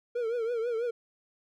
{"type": "tone with vibrato", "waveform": "triangle", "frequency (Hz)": 466.2, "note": "A#4", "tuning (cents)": 0, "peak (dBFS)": -26, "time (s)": [0.15, 0.91], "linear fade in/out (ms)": 10, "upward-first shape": "triangle", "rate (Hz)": 6.1, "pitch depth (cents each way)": 110, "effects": []}